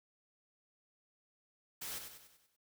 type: noise with echo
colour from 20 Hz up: white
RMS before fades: -43 dBFS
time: 1.81-1.99 s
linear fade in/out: 10 ms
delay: 96 ms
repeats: 6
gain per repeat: -6 dB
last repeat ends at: 2.566 s
effects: none